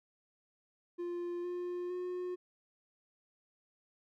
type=tone with pitch steps; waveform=triangle; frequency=349.2 / 354.9 / 360.7 Hz; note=F4 / F4 / F#4; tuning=0 / +28 / -44 cents; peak=-34 dBFS; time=0.98-2.36 s; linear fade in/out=20 ms; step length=460 ms; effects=none